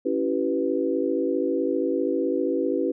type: chord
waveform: sine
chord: C# half-diminished seventh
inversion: none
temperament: equal with one note detuned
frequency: 277.2 / 329.6 / 385 / 493.9 Hz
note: C#4 / E4 / G4 / B4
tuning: 0 / 0 / -31 / 0 cents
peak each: -27 dBFS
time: 0.05-2.92 s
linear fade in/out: 10 ms
effects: none